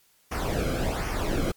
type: noise with flanger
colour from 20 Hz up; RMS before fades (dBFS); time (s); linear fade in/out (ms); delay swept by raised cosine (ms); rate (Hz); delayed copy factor
brown; -27; 0.31-1.52; 10; 0.25 to 1.12; 1.3; -0.7
effects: white hiss -63 dBFS RMS until 1.56 s + MP3 96 kbps